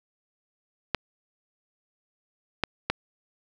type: clicks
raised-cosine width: 0.3 ms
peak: -7 dBFS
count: 3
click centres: 0.947 / 2.637 / 2.9 s
effects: none